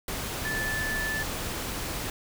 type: tone in noise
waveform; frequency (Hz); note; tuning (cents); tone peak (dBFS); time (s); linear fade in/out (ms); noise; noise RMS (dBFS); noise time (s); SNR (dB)
sine; 1748; A6; -12; -29; 0.45-1.23; 2; pink; -33; 0.08-2.1; +1
effects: none